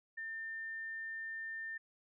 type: tone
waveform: sine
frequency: 1800 Hz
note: A6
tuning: 39 cents sharp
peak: -40 dBFS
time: 0.17-1.78 s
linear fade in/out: 10 ms
effects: none